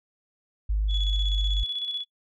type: tone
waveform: sine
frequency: 51.8 Hz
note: G#1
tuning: 4 cents flat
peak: -21 dBFS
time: 0.69-1.64 s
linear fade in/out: 10 ms
type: tone with tremolo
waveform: sine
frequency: 3400 Hz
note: G#7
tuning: 40 cents sharp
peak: -26 dBFS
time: 0.88-2.05 s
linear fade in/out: 50 ms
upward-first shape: square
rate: 16 Hz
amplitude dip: 45%
effects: noise-tail reverb RT60 0.1 s tail -26 dB re dry + tanh soft clip ceiling -16 dBFS